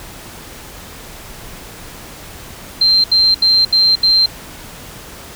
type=tone bursts; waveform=sine; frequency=4146 Hz; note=C8; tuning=17 cents flat; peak=-8 dBFS; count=5; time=2.81-4.26 s; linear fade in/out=5 ms; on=230 ms; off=75 ms; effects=pink hiss -34 dBFS RMS until 5.35 s